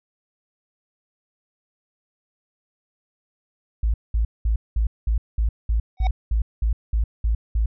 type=tone bursts; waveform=sine; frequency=55 Hz; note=A1; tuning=in tune; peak=-17 dBFS; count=13; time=3.83-7.66 s; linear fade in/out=5 ms; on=110 ms; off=200 ms
type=tone with exponential growth; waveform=square; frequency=750 Hz; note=F#5; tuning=23 cents sharp; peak=-23 dBFS; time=5.97-6.07 s; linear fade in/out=2 ms; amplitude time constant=21 ms
effects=resampled to 11025 Hz